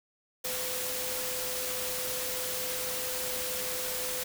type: tone in noise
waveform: sine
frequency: 506 Hz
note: B4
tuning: 42 cents sharp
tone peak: -39 dBFS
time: 0.44-4.24 s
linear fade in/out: 10 ms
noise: white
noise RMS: -34 dBFS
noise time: 0.44-4.24 s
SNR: -8 dB
effects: none